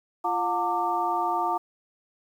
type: tone cluster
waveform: sine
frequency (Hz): 345.8 / 718 / 906 / 1177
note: F4 / F5 / A#5 / D6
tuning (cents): -17 / +48 / -50 / +3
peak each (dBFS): -33 / -28 / -27 / -29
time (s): 0.24-1.58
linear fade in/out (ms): 10
effects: 9-bit